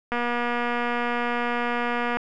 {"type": "click train", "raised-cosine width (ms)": 0.5, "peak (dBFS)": -12, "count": 493, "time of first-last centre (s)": [0.12, 2.17], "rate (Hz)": 240, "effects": []}